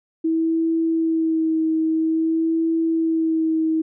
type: tone with vibrato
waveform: sine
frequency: 323.1 Hz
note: E4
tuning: 35 cents flat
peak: -17 dBFS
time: 0.24-3.82 s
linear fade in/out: 10 ms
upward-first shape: sine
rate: 0.5 Hz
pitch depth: 22 cents each way
effects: none